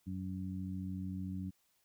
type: harmonic tone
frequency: 93.5 Hz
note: F#2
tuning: 19 cents sharp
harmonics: 1 / 2 / 3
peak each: -42 / -40 / -46 dBFS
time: 0.06-1.51 s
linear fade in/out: 20 ms
effects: white hiss -75 dBFS RMS until 1.84 s